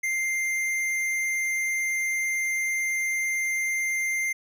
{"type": "tone with tanh clipping", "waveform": "sine", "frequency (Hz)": 2097, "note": "C7", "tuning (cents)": 3, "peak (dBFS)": -26, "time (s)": [0.03, 4.33], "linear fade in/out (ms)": 10, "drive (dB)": 14, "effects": []}